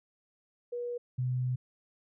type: tone pair in turn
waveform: sine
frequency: 482.8 / 126.34 Hz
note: B4 / B2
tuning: -39 / +40 cents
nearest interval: octave + major seventh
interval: 2321 cents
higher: first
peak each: -33 / -28 dBFS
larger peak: second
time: 0.72-0.98 / 1.18-1.56 s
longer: second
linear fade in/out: 10 ms
effects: none